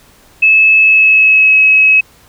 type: tone with pitch glide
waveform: sine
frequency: 2600 to 2564 Hz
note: E7 to E7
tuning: -24 to -49 cents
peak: -4 dBFS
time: 0.42-2.01 s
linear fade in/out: 10 ms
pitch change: -25 cents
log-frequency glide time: 0.79-1.58 s
effects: pink hiss -45 dBFS RMS until 2.28 s